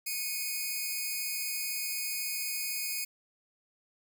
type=tone pair together; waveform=5% pulse; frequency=2202 / 2479 Hz; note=C#7 / D#7; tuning=-12 / -7 cents; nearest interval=major second; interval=205 cents; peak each=-27 / -24 dBFS; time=0.06-3.05 s; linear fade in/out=10 ms; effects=none